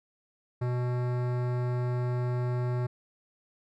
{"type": "tone with hard clipping", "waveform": "sine", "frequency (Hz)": 123.47, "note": "B2", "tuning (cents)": 0, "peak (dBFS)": -29, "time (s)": [0.61, 2.87], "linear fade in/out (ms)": 10, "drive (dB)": 18, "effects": []}